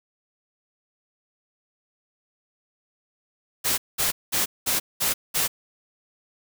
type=noise bursts; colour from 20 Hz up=white; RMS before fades=-23 dBFS; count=6; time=3.64-5.48 s; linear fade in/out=20 ms; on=140 ms; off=200 ms; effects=none